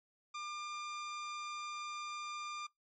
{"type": "tone", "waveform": "sawtooth", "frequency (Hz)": 1198, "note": "D6", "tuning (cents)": 34, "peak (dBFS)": -37, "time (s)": [0.34, 2.67], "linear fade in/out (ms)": 10, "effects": ["noise-tail reverb RT60 0.2 s tail -26 dB re dry", "MP3 32 kbps"]}